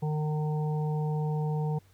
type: harmonic tone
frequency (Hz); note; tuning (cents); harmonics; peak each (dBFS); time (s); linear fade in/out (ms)
152.4; D#3; -36; 1 / 3 / 5 / 6; -27 / -37 / -41 / -43; 0.02-1.79; 10
effects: added 95 Hz sine -58 dBFS peak until 1.93 s + pink hiss -65 dBFS RMS until 1.93 s